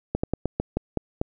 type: slowing click train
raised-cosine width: 2 ms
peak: -10 dBFS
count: 8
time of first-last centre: 0.15-1.214 s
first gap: 85 ms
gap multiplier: 1.19
effects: none